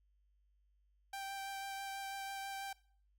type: tone with vibrato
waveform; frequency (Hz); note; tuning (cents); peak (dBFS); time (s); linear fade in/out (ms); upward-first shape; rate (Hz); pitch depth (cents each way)
sawtooth; 784; G5; 0; -38; 1.13-2.73; 5; sine; 6.1; 10
effects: noise-tail reverb RT60 0.5 s tail -21 dB re dry + added 50 Hz sine -70 dBFS peak until 3.18 s